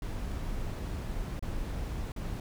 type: noise with dropouts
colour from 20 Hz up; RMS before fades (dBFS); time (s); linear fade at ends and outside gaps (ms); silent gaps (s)
brown; -35; 0.02-2.4; 2; 1.394-1.425 / 2.12-2.162
effects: none